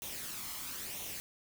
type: noise with flanger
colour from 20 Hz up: white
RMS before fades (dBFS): -42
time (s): 0.02-1.2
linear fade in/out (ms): 0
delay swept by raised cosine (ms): 0.31 to 0.97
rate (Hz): 1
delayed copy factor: +0.5
effects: none